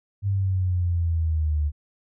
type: exponential sweep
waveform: sine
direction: down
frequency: 100.6 to 73 Hz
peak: -20 dBFS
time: 0.22-1.72 s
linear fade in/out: 50 ms
effects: none